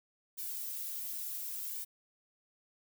violet noise with flanger, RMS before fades -40 dBFS, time 0.37-1.85 s, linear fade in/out 20 ms, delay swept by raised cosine 1.5 to 3.2 ms, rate 0.69 Hz, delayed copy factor -0.7, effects none

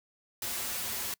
white noise with comb filter, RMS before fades -35 dBFS, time 0.42-1.14 s, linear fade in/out 2 ms, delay 6.5 ms, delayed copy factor -0.7, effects noise-tail reverb RT60 0.1 s tail -26 dB re dry

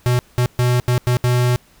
square tone bursts at uneven times, 123.47 Hz, B2, in tune, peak -14 dBFS, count 6, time 0.06-0.19 / 0.38-0.46 / 0.59-0.8 / 0.88-0.98 / 1.07-1.17 / 1.24-1.56 s, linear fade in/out 0 ms, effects pink hiss -52 dBFS RMS until 1.8 s

